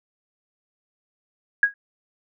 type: tone with exponential decay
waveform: sine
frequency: 1650 Hz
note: G#6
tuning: 12 cents flat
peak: -9 dBFS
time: 1.63-1.74 s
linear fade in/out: 2 ms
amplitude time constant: 22 ms
effects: none